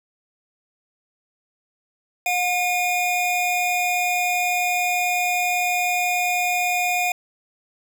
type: tone pair together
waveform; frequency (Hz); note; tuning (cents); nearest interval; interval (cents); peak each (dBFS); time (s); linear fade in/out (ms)
square; 718.9 / 2437; F5 / D#7; +50 / -37; octave + major sixth; 2113; -23; 2.26-7.12; 2
effects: none